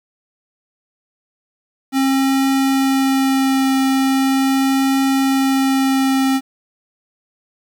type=tone with vibrato; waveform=square; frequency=268.2 Hz; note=C4; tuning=43 cents sharp; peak=-14 dBFS; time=1.92-6.41 s; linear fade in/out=50 ms; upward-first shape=triangle; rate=0.4 Hz; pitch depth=10 cents each way; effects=8-bit